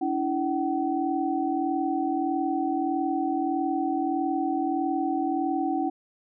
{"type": "tone cluster", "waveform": "sine", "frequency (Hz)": [286.4, 328, 758], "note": ["D4", "E4", "F#5"], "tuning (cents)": [-43, -9, 42], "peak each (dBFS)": -28, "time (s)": [0.01, 5.9], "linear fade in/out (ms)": 10, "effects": []}